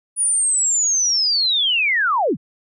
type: linear sweep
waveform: sine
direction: down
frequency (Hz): 9780 to 103.83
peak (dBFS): -15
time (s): 0.16-2.37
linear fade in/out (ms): 50
effects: none